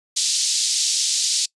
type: band-pass noise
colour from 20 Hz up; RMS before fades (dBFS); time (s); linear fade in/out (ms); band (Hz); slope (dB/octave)
pink; -21; 0.16-1.46; 10; 4100 to 8000; 24
effects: noise-tail reverb RT60 0.1 s tail -24 dB re dry + resampled to 24000 Hz